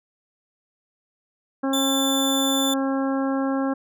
harmonic tone, 270 Hz, C#4, 45 cents flat, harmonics 1 / 2 / 3 / 4 / 5 / 6, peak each -22 / -28 / -32 / -34 / -36 / -38 dBFS, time 1.63-3.74 s, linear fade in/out 10 ms
sawtooth tone, 3520 Hz, A7, in tune, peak -20 dBFS, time 1.73-2.74 s, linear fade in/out 5 ms
effects none

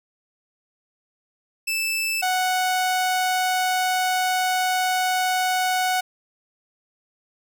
sawtooth tone pair in turn, 2637 / 739.6 Hz, E7 / F#5, 0 / -1 cents, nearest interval octave + minor seventh, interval 2201 cents, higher first, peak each -19 / -16 dBFS, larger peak second, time 1.67-2.22 / 2.22-6.01 s, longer second, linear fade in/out 10 ms, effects none

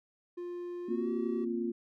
triangle tone with pitch glide, 351.7 to 381.3 Hz, F4 to G4, +12 to -48 cents, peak -35 dBFS, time 0.37-1.45 s, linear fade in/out 10 ms, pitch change +140 cents, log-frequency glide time 0.84-1.1 s
sine chord, Bb suspended second, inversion none, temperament equal, 233.1 / 261.6 / 349.2 Hz, Bb3 / C4 / F4, 0 / 0 / 0 cents, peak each -34 / -39 / -34 dBFS, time 0.88-1.72 s, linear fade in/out 10 ms
effects none

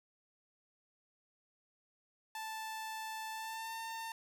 sawtooth tone with pitch glide, 880 to 903.7 Hz, A5 to A5, 0 to +46 cents, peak -37 dBFS, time 2.35-4.12 s, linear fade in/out 2 ms, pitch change +46 cents, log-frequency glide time 3.32-3.77 s, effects none

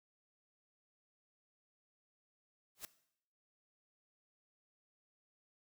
white noise with exponential growth, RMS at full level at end -41 dBFS, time 2.75-2.85 s, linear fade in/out 1 ms, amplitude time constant 20 ms, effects noise-tail reverb RT60 0.7 s tail -17 dB re dry

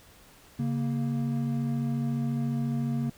triangle tone pair together, 138.59 / 232.9 Hz, C#3 / A#3, 0 / -1 cents, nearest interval major sixth, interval 899 cents, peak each -27 dBFS, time 0.59-3.1 s, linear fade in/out 5 ms, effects pink hiss -55 dBFS RMS until 3.17 s

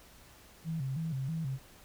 sine tone with vibrato, 147.1 Hz, D3, 3 cents sharp, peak -32 dBFS, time 0.64-1.59 s, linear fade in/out 50 ms, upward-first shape square, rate 3.1 Hz, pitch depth 170 cents each way, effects added 60 Hz sine -66 dBFS peak until 1.84 s + pink hiss -57 dBFS RMS until 1.84 s

